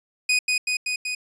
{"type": "tone with echo", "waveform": "sawtooth", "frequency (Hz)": 2489, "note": "D#7", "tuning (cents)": 0, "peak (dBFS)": -14, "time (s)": [0.29, 0.39], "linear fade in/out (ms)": 5, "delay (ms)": 190, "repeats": 4, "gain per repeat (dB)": -2, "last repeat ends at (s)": 1.15, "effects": ["resampled to 22050 Hz"]}